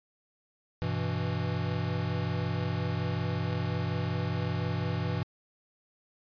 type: chord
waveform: square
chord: E minor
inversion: first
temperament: equal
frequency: 98 / 123.47 / 164.81 Hz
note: G2 / B2 / E3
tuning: 0 / 0 / 0 cents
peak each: -34 dBFS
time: 0.82-5.23 s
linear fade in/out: 0 ms
effects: resampled to 11025 Hz